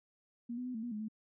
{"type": "tone with pitch steps", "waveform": "sine", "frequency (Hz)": [237.1, 249.1, 252, 222.1, 241.1, 211.7, 217.6], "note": ["A#3", "B3", "B3", "A3", "B3", "G#3", "A3"], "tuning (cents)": [30, 15, 35, 16, -41, 33, -19], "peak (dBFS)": -37, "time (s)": [0.49, 1.085], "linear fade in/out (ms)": 10, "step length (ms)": 85, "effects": []}